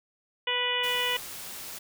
harmonic tone, 492.1 Hz, B4, 6 cents flat, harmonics 1 / 2 / 3 / 4 / 5 / 6 / 7, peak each -35 / -34 / -39 / -32 / -34 / -29 / -37 dBFS, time 0.47-1.17 s, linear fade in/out 5 ms
white noise, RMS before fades -40 dBFS, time 0.83-1.79 s, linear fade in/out 10 ms
effects none

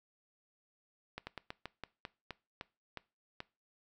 slowing click train, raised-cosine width 0.3 ms, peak -25 dBFS, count 11, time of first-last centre 1.18-3.404 s, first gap 90 ms, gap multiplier 1.19, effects noise-tail reverb RT60 0.3 s tail -21 dB re dry

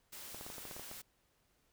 white noise, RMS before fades -49 dBFS, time 0.12-1.02 s, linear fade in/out 10 ms
clicks, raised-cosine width 1 ms, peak -34 dBFS, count 10, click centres 0.346 / 0.411 / 0.465 / 0.501 / 0.582 / 0.653 / 0.712 / 0.765 / 0.796 / 0.914 s
effects pink hiss -75 dBFS RMS until 1.72 s

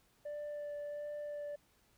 sine tone with vibrato, 587.3 Hz, D5, in tune, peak -37 dBFS, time 0.25-1.56 s, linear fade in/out 10 ms, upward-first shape sine, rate 1.4 Hz, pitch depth 10 cents each way, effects tanh soft clip ceiling -39 dBFS + pink hiss -71 dBFS RMS until 1.97 s

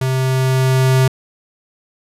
square tone with level ramp, 130.81 Hz, C3, in tune, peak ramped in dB -16 to -10 dBFS, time 0.01-1.08 s, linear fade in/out 5 ms, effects resampled to 32000 Hz

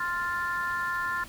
sine chord, F major, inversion second, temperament equal, 1046.5 / 1396.9 / 1760 Hz, C6 / F6 / A6, 0 / 0 / 0 cents, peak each -31 dBFS, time 0-1.24 s, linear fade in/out 5 ms, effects tanh soft clip ceiling -20 dBFS + pink hiss -47 dBFS RMS until 1.28 s

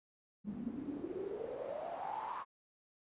pink noise with band-pass filter sweep, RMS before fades -42 dBFS, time 0.44-2.45 s, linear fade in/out 50 ms, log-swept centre 200 to 1100 Hz, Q 9.4, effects resampled to 8000 Hz

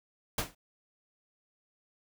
pink noise with exponential decay, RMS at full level -26 dBFS, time 0.38-0.55 s, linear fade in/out 5 ms, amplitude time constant 35 ms, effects none

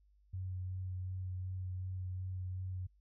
sine tone with vibrato, 92.5 Hz, F#2, in tune, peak -38 dBFS, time 0.33-2.87 s, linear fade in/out 10 ms, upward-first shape sine, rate 2.7 Hz, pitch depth 14 cents each way, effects noise-tail reverb RT60 0.1 s tail -24 dB re dry + added 50 Hz sine -65 dBFS peak until 3 s

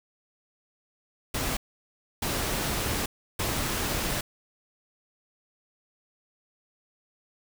pink noise bursts at uneven times, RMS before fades -29 dBFS, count 3, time 1.34-1.57 / 2.22-3.06 / 3.39-4.21 s, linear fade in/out 5 ms, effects none

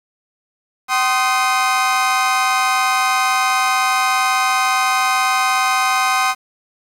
30% pulse chord, C minor, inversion second, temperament equal with one note detuned, 765.6 / 1046.5 / 1244.5 Hz, G5 / C6 / Eb6, -41 / 0 / 0 cents, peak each -16 dBFS, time 0.88-6.35 s, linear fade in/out 50 ms, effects low-pass 11000 Hz 12 dB/octave + 7-bit

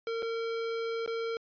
square tone with dropouts, 457.2 Hz, A#4, 34 cents flat, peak -32 dBFS, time 0.07-1.37 s, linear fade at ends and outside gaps 1 ms, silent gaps 0.223-0.228 / 1.062-1.076 s, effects resampled to 11025 Hz

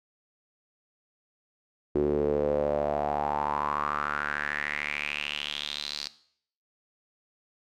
sawtooth tone with band-pass filter sweep, 73.42 Hz, D2, in tune, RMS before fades -29 dBFS, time 1.95-6.08 s, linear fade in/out 5 ms, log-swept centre 360 to 4600 Hz, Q 5.9, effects noise-tail reverb RT60 0.6 s tail -17 dB re dry

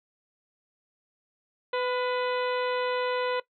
harmonic tone with a mistuned harmonic, 499.8 Hz, B4, 21 cents sharp, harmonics 1 / 2 / 3 / 4 / 5 / 6 / 7 / 8, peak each -27 / -33 / -37 / -39 / -41 / -43 / -44 / -45 dBFS, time 1.73-3.4 s, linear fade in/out 5 ms, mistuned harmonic 3, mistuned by -44 cents, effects noise-tail reverb RT60 0.1 s tail -18 dB re dry

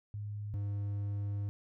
sine / triangle tone pair in turn, 103.83 / 101.46 Hz, G#2 / G#2, 0 / -40 cents, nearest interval unison, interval 40 cents, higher first, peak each -37 / -31 dBFS, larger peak second, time 0.14-0.54 / 0.54-1.49 s, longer second, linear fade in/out 0 ms, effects none

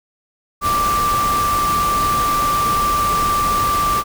sine tone in noise, 1174.7 Hz, D6, in tune, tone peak -15 dBFS, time 0.61-4.04 s, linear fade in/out 50 ms, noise pink, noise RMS -24 dBFS, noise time 0.61-4.04 s, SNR +6 dB, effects none

